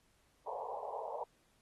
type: band-pass noise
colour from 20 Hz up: white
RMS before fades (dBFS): -42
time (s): 0.46-1.24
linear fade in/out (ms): 5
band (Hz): 440 to 1000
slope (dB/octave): 96
effects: pink hiss -73 dBFS RMS until 1.61 s + AAC 32 kbps